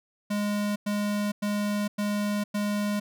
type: tone bursts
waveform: square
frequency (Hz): 206.5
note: G#3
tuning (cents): -10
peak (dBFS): -26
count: 5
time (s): 0.3-3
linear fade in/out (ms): 10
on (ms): 460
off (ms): 100
effects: none